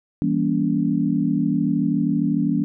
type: chord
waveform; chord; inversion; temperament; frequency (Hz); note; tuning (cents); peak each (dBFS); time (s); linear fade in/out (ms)
sine; E diminished seventh; none; just; 164.81 / 197.78 / 237.3 / 284.8; E3 / G3 / Bb3 / Db4; 0 / +16 / +31 / +47; -24 / -24 / -23 / -22; 0.22-2.64; 0
effects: none